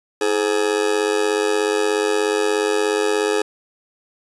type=tone with amplitude modulation; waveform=40% pulse; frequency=421.7 Hz; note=G#4; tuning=26 cents sharp; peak=-12 dBFS; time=0.21-3.42 s; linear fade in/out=5 ms; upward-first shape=sine; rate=96.8 Hz; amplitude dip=90%; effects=resampled to 24000 Hz